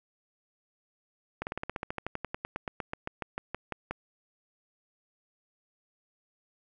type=slowing click train; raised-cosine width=0.5 ms; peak=-18 dBFS; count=25; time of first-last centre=1.42-3.91 s; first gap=49 ms; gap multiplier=1.06; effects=none